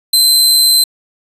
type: tone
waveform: sawtooth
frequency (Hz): 4087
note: C8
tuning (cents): -41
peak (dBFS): -4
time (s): 0.13-0.84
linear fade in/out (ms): 5
effects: resampled to 32000 Hz + 7-bit